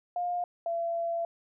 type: tone pair in turn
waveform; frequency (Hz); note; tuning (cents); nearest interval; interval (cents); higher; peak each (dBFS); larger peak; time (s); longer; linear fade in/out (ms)
sine; 708 / 676; F5 / E5; +23 / +43; minor second; 80; first; -28; neither; 0.16-0.44 / 0.66-1.25; second; 2
effects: none